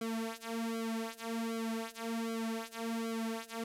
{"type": "tone with flanger", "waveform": "sawtooth", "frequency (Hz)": 227.1, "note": "A#3", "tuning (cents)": -45, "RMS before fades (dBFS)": -38, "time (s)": [0.01, 3.64], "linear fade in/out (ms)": 5, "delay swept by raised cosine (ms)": [1.1, 4.4], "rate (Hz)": 1.3, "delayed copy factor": -0.9, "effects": ["resampled to 32000 Hz", "10-bit"]}